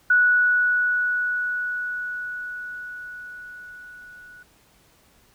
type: tone with level ramp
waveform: sine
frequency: 1471 Hz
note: F#6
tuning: 11 cents flat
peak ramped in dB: -13 to -43 dBFS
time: 0.1-4.43 s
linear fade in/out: 5 ms
effects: pink hiss -58 dBFS RMS until 5.34 s